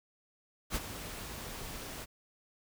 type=noise with ADSR envelope; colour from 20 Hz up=pink; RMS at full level=-33 dBFS; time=0.7-2.06 s; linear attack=56 ms; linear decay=34 ms; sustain=-10 dB; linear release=30 ms; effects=none